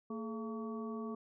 harmonic tone with a mistuned harmonic, 226.6 Hz, A#3, 49 cents flat, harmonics 1 / 2 / 3 / 4 / 5, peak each -40 / -44 / -53 / -58 / -48 dBFS, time 0.1-1.15 s, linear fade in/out 5 ms, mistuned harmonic 2, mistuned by -100 cents, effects none

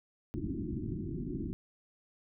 white low-pass noise, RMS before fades -37 dBFS, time 0.34-1.53 s, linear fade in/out 0 ms, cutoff 360 Hz, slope 96 dB/octave, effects none

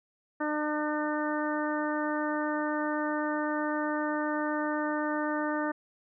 harmonic tone, 301.3 Hz, D4, 44 cents sharp, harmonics 1 / 2 / 3 / 4 / 5 / 6, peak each -31 / -34 / -36 / -37 / -38 / -39 dBFS, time 0.4-5.72 s, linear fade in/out 10 ms, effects none

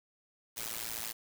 white noise with amplitude modulation, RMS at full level -35 dBFS, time 0.56-1.13 s, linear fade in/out 20 ms, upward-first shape sine, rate 113 Hz, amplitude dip 100%, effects none

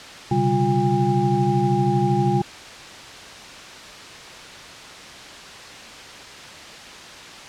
sine tone cluster, 127.3 / 140 / 195.3 / 353.2 / 807 Hz, C3 / C#3 / G3 / F4 / G#5, -47 / +18 / -6 / +20 / -50 cents, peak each -23 dBFS, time 0.31-2.42 s, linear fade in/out 5 ms, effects white hiss -38 dBFS RMS until 7.48 s + low-pass 5000 Hz 12 dB/octave

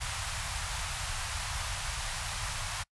pink band-stop noise, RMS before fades -35 dBFS, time 0-2.84 s, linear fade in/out 20 ms, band 120 to 780 Hz, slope 24 dB/octave, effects noise-tail reverb RT60 0.1 s tail -25 dB re dry + resampled to 24000 Hz

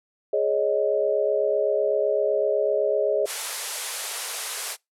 sine chord, Ab suspended fourth, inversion none, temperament equal with one note detuned, 417.2 / 554.4 / 622.3 Hz, Ab4 / Db5 / Eb5, +8 / 0 / 0 cents, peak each -24 dBFS, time 0.33-3.26 s, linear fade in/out 5 ms
white band-pass noise, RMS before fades -32 dBFS, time 3.25-4.77 s, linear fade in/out 50 ms, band 430 to 12000 Hz, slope 48 dB/octave
effects noise-tail reverb RT60 0.2 s tail -25 dB re dry

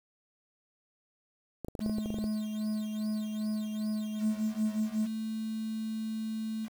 clicks, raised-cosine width 2 ms, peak -24 dBFS, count 12, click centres 1.647 / 1.684 / 1.752 / 1.793 / 1.862 / 1.896 / 1.984 / 2.059 / 2.104 / 2.143 / 2.186 / 2.241 s
triangle tone with tremolo, 214.5 Hz, A3, 44 cents flat, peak -27 dBFS, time 1.8-5.07 s, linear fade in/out 20 ms, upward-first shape sine, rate 2.5 Hz, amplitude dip 40%
sine tone, 220 Hz, A3, in tune, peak -32 dBFS, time 4.18-6.69 s, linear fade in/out 50 ms
effects 8-bit

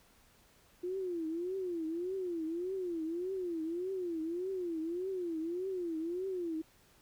sine tone with vibrato, 349.2 Hz, F4, in tune, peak -34 dBFS, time 0.83-6.62 s, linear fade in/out 10 ms, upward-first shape triangle, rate 1.7 Hz, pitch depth 190 cents each way, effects pink hiss -65 dBFS RMS until 7.01 s

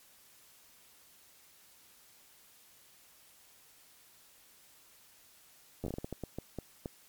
slowing click train, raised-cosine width 2 ms, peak -24 dBFS, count 13, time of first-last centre 5.84-6.858 s, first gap 10 ms, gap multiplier 1.35, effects white hiss -61 dBFS RMS until 7.08 s + MP3 96 kbps

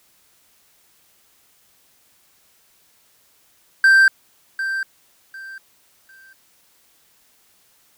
triangle tone with echo, 1568 Hz, G6, in tune, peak -7 dBFS, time 3.84-4.08 s, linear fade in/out 2 ms, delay 750 ms, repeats 3, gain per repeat -12 dB, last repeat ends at 6.33 s, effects white hiss -58 dBFS RMS until 7.97 s

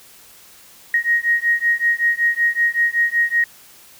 sine beating tone pair, 1875 / 1880.3 Hz, A#6 / A#6, +10 / +14 cents, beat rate 5.3 Hz, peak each -18 / -18 dBFS, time 0.94-3.44 s, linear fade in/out 2 ms, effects white hiss -46 dBFS RMS until 3.99 s

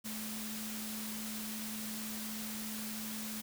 sine tone in noise, 217 Hz, A3, 24 cents flat, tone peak -42 dBFS, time 0.04-3.42 s, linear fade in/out 20 ms, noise white, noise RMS -43 dBFS, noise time 0.04-3.42 s, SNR -2 dB, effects none

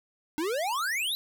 square exponential sweep, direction up, 293.7 to 4055 Hz, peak -28 dBFS, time 0.38-1.15 s, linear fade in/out 0 ms, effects none

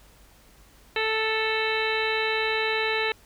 harmonic tone with a mistuned harmonic, 440.1 Hz, A4, in tune, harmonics 1 / 2 / 3 / 4 / 5 / 6 / 7 / 8 / 9, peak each -28 / -32 / -35 / -30 / -31 / -31 / -36 / -41 / -34 dBFS, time 0.96-3.12 s, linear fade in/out 2 ms, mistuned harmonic 8, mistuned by +70 cents, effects added 50 Hz sine -56 dBFS peak until 3.25 s + pink hiss -56 dBFS RMS until 3.25 s

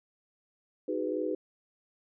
sine chord, G# minor seventh, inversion second, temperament just, 311.5 / 373.8 / 415.3 / 498.4 Hz, D#4 / F#4 / G#4 / B4, +2 / +18 / 0 / +16 cents, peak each -34 / -35 / -36 / -34 dBFS, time 0.88-1.35 s, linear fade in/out 5 ms, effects none

